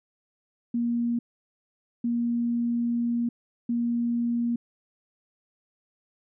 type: tone bursts at uneven times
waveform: sine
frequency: 236.6 Hz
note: A#3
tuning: 26 cents sharp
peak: -23 dBFS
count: 3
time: 0.74-1.19 / 2.04-3.29 / 3.69-4.56 s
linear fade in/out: 5 ms
effects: none